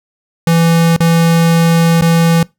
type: tone with dropouts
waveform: square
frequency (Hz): 166.6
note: E3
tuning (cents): +19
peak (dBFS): -8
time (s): 0.47-2.43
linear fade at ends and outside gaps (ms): 2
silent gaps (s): 0.964-1.004 / 2.011-2.021
effects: noise-tail reverb RT60 0.2 s tail -22 dB re dry